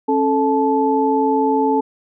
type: tone cluster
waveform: sine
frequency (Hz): 272 / 438.7 / 869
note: C#4 / A4 / A5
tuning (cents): -33 / -5 / -22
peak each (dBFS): -18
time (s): 0.08-1.81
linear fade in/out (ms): 10
effects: none